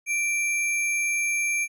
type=tone with sample-and-hold; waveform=sine; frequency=2349 Hz; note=D7; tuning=in tune; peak=-22 dBFS; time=0.06-1.68 s; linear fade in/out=50 ms; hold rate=8820 Hz; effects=resampled to 32000 Hz